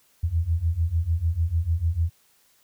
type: beating tone pair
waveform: sine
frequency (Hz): 79.6 / 86.3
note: D#2 / F2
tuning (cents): +40 / -20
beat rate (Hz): 6.7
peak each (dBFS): -25 / -23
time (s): 0.23-2.1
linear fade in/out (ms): 10
effects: white hiss -62 dBFS RMS until 2.63 s